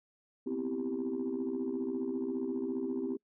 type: chord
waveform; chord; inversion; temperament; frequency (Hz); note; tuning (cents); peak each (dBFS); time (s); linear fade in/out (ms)
sine; C major seventh; third; equal; 246.9 / 261.6 / 329.6 / 392; B3 / C4 / E4 / G4; 0 / 0 / 0 / 0; -39 / -35 / -38 / -36; 0.46-3.17; 10
effects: noise-tail reverb RT60 0.1 s tail -26 dB re dry + tanh soft clip ceiling -26 dBFS